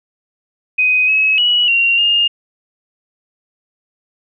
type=tone with pitch steps; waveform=sine; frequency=2506 / 2567 / 2927 / 2757 / 2827 Hz; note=D#7 / E7 / F#7 / F7 / F7; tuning=+12 / -47 / -19 / -23 / +20 cents; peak=-10 dBFS; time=0.78-2.28 s; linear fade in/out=10 ms; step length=300 ms; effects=none